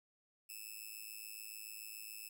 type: tone with amplitude modulation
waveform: 5% pulse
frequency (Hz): 2612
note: E7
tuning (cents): -17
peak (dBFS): -34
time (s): 0.49-2.29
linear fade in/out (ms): 10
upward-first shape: sine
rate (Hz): 107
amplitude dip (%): 95
effects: none